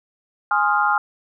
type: chord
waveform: sine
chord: F minor seventh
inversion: first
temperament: equal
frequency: 830.6 / 1046.5 / 1244.5 / 1396.9 Hz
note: Ab5 / C6 / Eb6 / F6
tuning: 0 / 0 / 0 / 0 cents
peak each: -20 / -24 / -22 / -20 dBFS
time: 0.51-0.98 s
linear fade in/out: 2 ms
effects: none